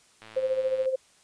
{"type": "click train", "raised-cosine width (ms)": 0.3, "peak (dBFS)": -30, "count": 71, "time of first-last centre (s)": [0.22, 0.856], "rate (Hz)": 110}
{"type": "tone with tremolo", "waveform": "sine", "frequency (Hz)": 523.3, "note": "C5", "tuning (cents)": 0, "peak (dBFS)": -21, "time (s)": [0.36, 0.96], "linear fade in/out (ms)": 10, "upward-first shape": "sine", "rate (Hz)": 14, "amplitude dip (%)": 65}
{"effects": ["white hiss -60 dBFS RMS until 1.23 s", "resampled to 22050 Hz"]}